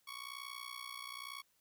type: tone with amplitude modulation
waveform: 15% pulse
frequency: 1114 Hz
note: C#6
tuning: 8 cents sharp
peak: -35 dBFS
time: 0.07-1.42 s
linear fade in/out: 10 ms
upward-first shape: sine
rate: 61 Hz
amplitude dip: 85%
effects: white hiss -75 dBFS RMS until 1.6 s